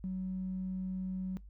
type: tone with tanh clipping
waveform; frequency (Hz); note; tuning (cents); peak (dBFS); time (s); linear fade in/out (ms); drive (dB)
triangle; 186.7; F#3; +16; -34; 0.04-1.37; 0; 4
effects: noise-tail reverb RT60 0.2 s tail -23 dB re dry + added 50 Hz sine -49 dBFS peak until 1.49 s